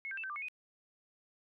sine tone with pitch steps, 2182 / 1577 / 2652 / 1545 / 1186 / 2192 / 2492 Hz, C#7 / G6 / E7 / G6 / D6 / C#7 / D#7, -28 / +10 / +10 / -26 / +17 / -20 / +2 cents, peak -38 dBFS, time 0.05-0.484 s, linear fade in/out 0 ms, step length 62 ms, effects none

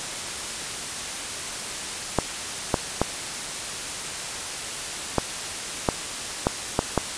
clicks, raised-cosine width 1 ms, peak -4 dBFS, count 8, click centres 2.187 / 2.742 / 3.016 / 5.183 / 5.888 / 6.469 / 6.791 / 6.977 s, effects white hiss -31 dBFS RMS until 7.17 s + resampled to 22050 Hz

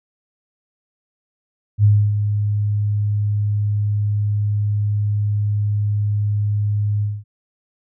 sine tone with ADSR envelope, 103.83 Hz, G#2, in tune, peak -8 dBFS, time 1.78-7.24 s, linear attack 59 ms, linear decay 280 ms, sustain -8 dB, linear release 220 ms, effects none

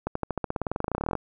accelerating click train, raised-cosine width 1 ms, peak -13 dBFS, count 25, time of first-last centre 0.07-1.153 s, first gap 84 ms, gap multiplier 0.94, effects none

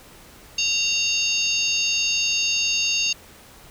harmonic tone with a mistuned harmonic, 923 Hz, A#5, 17 cents flat, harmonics 3 / 4 / 5 / 6 / 7, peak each -23 / -30 / -25 / -32 / -26 dBFS, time 0.58-3.13 s, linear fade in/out 5 ms, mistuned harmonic 6, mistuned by -100 cents, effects pink hiss -47 dBFS RMS until 3.7 s

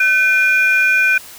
sine tone pair together, 1521.3 / 2424 Hz, F#6 / D#7, +48 / -46 cents, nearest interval minor sixth, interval 806 cents, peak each -12 dBFS, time 0-1.18 s, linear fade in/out 5 ms, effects tanh soft clip ceiling -5 dBFS + white hiss -37 dBFS RMS until 1.38 s

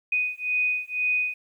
sine beating tone pair, 2489 / 2491 Hz, D#7 / D#7, 0 / +1 cents, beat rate 2 Hz, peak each -26 dBFS, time 0.12-1.34 s, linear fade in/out 5 ms, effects 10-bit

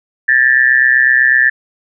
sine tone with amplitude modulation, 1760 Hz, A6, in tune, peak -3 dBFS, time 0.28-1.5 s, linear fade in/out 10 ms, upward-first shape sine, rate 128 Hz, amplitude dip 90%, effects none

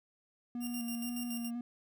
triangle tone with vibrato, 238 Hz, A#3, 36 cents sharp, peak -34 dBFS, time 0.55-1.61 s, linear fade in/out 2 ms, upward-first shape square, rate 2 Hz, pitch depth 22 cents each way
5% pulse tone with tremolo, 2794 Hz, F7, in tune, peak -31 dBFS, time 0.6-1.51 s, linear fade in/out 50 ms, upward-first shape square, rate 7.1 Hz, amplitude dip 60%
effects none

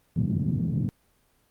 white band-pass noise, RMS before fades -26 dBFS, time 0.16-0.89 s, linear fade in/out 0 ms, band 110 to 190 Hz, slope 24 dB/octave, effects pink hiss -66 dBFS RMS until 1.5 s + Opus 32 kbps

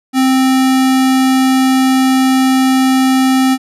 square tone, 261.9 Hz, C4, 2 cents sharp, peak -9 dBFS, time 0.13-3.58 s, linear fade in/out 50 ms, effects resampled to 32000 Hz

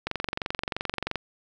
click train, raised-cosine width 0.3 ms, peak -12 dBFS, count 26, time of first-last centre 0.07-1.157 s, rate 23 Hz, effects none

